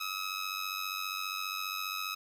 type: tone with amplitude modulation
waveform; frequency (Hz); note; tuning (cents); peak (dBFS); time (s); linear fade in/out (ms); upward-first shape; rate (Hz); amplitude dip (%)
15% pulse; 1279; D#6; +47; -25; 0-2.15; 10; sine; 94.9; 70
effects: 11-bit